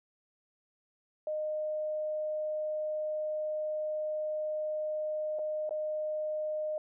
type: tone with dropouts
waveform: sine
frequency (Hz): 614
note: D#5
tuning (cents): -23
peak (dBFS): -31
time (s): 1.27-6.78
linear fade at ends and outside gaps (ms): 2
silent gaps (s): 5.388-5.392 / 5.693-5.708
effects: none